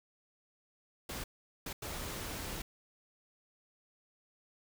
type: noise bursts at uneven times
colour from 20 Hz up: pink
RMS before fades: -41 dBFS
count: 3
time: 1.09-1.24 / 1.66-1.73 / 1.82-2.62 s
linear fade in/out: 5 ms
effects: none